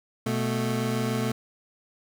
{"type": "tone pair together", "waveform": "25% pulse", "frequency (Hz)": [123.47, 220], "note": ["B2", "A3"], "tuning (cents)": [0, 0], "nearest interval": "minor seventh", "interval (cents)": 1000, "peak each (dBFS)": -24, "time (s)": [0.26, 1.32], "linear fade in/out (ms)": 5, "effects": []}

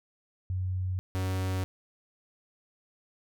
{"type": "tone pair in turn", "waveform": ["sine", "45% pulse"], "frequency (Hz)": [92.5, 93.74], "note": ["F#2", "F#2"], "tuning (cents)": [0, 23], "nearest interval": "unison", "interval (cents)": 23, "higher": "second", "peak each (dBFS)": -28, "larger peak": "neither", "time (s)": [[0.5, 0.99], [1.15, 1.64]], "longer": "neither", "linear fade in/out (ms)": 0, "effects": []}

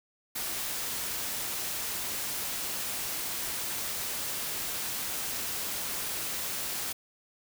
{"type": "noise", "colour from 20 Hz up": "white", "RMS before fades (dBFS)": -34, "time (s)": [0.35, 6.93], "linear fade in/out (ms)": 10, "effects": []}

